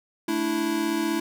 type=chord; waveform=square; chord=A suspended fourth; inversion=none; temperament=equal; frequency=220 / 293.7 / 329.6 Hz; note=A3 / D4 / E4; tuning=0 / 0 / 0 cents; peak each=-32 / -30 / -26 dBFS; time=0.28-1.2 s; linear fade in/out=5 ms; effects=none